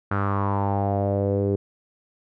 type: tone with low-pass filter sweep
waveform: sawtooth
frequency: 99.7 Hz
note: G2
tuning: 30 cents sharp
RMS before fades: -23 dBFS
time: 0.11-1.56 s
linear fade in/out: 5 ms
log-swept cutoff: 1400 to 410 Hz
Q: 5
effects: none